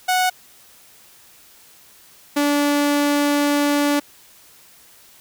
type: tone pair in turn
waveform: sawtooth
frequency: 737 / 289.4 Hz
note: F#5 / D4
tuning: -7 / -25 cents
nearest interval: octave + major third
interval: 1618 cents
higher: first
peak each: -12 dBFS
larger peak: neither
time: 0.08-0.3 / 2.36-4 s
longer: second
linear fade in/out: 10 ms
effects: white hiss -49 dBFS RMS until 5.2 s